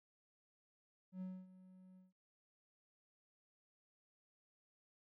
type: tone with ADSR envelope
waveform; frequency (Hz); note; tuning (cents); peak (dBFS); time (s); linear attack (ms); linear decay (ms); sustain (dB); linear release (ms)
triangle; 185.6; F#3; +6; -40; 1.12-2.13; 93; 250; -17; 160
effects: none